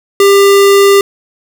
square tone, 397.9 Hz, G4, 26 cents sharp, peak -4 dBFS, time 0.2-1.01 s, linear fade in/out 2 ms, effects none

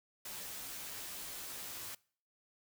white noise with comb filter, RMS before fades -45 dBFS, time 0.25-1.95 s, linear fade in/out 5 ms, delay 13 ms, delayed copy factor -0.7, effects noise-tail reverb RT60 0.5 s tail -24 dB re dry

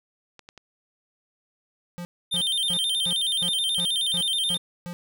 clicks, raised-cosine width 0.2 ms, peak -27 dBFS, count 3, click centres 0.393 / 0.489 / 0.577 s
square tone bursts, 174.9 Hz, F3, 3 cents sharp, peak -33 dBFS, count 9, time 1.98-4.93 s, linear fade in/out 0 ms, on 70 ms, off 290 ms
square tone with vibrato, 3373 Hz, G#7, 26 cents sharp, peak -23 dBFS, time 2.31-4.58 s, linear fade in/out 20 ms, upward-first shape square, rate 9.4 Hz, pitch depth 120 cents each way
effects none

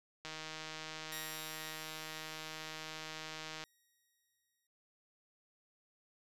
click train, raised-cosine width 0.2 ms, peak -27 dBFS, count 533, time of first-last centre 0.25-3.639 s, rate 157 Hz
5% pulse tone with exponential decay, 1886 Hz, A#6, 20 cents sharp, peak -32 dBFS, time 1.12-4.67 s, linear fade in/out 2 ms, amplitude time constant 770 ms
effects resampled to 32000 Hz

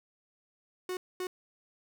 45% pulse tone bursts at uneven times, 366.7 Hz, F#4, 15 cents flat, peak -33 dBFS, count 2, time 0.89-0.97 / 1.2-1.27 s, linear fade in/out 2 ms, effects none

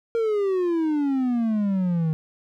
triangle exponential sweep, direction down, 466.2 to 155.56 Hz, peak -18 dBFS, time 0.15-2.13 s, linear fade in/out 0 ms, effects none

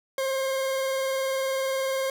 40% pulse tone with vibrato, 533 Hz, C5, 32 cents sharp, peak -24 dBFS, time 0.18-2.1 s, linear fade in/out 2 ms, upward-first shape sine, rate 20 Hz, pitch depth 25 cents each way, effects none

